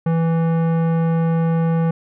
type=tone with tanh clipping; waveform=sine; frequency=164.81 Hz; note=E3; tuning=in tune; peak=-17 dBFS; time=0.06-1.91 s; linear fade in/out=5 ms; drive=16 dB; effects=none